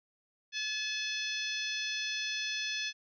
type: harmonic tone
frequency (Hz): 860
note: A5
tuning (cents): -40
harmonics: 2 / 3 / 4 / 5 / 6 / 7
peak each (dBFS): -40 / -38 / -38 / -43 / -42 / -44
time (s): 0.52-2.93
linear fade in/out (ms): 50
effects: none